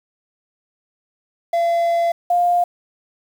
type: tone pair in turn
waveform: triangle / sine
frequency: 681 / 704.2 Hz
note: F5 / F5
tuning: -44 / +14 cents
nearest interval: minor second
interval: 58 cents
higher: second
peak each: -13 dBFS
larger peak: neither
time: 1.53-2.12 / 2.3-2.64 s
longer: first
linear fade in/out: 5 ms
effects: 7-bit